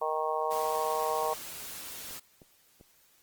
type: harmonic tone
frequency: 156.1 Hz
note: D#3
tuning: 6 cents sharp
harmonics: 3 / 4 / 5 / 6 / 7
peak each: -34 / -34 / -34 / -34 / -34 dBFS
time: 0.01-1.34 s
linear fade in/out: 10 ms
type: noise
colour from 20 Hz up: white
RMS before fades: -42 dBFS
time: 0.5-2.2 s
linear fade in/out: 20 ms
type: clicks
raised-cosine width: 2 ms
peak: -39 dBFS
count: 3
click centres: 2.109 / 2.418 / 2.811 s
effects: white hiss -64 dBFS RMS until 3.22 s + Opus 24 kbps